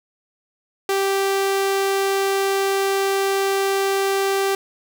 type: tone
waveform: sawtooth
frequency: 391.2 Hz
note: G4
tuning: 4 cents flat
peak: -14 dBFS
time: 0.89-4.55 s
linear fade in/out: 2 ms
effects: none